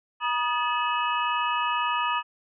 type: tone cluster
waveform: sine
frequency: 960 / 1238 / 1721 / 2579 / 2922 Hz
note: B5 / D#6 / A6 / E7 / F#7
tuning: -49 / -9 / -39 / -39 / -22 cents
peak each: -27 / -27 / -34 / -33 / -34 dBFS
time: 0.2-2.23 s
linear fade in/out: 50 ms
effects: none